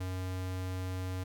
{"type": "tone", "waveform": "square", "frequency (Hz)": 92.5, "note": "F#2", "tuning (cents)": 0, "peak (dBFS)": -35, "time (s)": [0, 1.24], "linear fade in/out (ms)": 10, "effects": []}